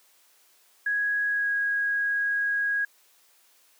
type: tone with pitch glide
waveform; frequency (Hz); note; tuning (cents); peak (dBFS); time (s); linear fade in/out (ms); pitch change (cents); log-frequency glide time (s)
sine; 1661.2 to 1646.9; G#6 to G#6; 0 to -15; -23; 0.86-2.85; 5; -15; 1.28-1.53
effects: white hiss -61 dBFS RMS until 3.79 s + high-pass 400 Hz 12 dB/octave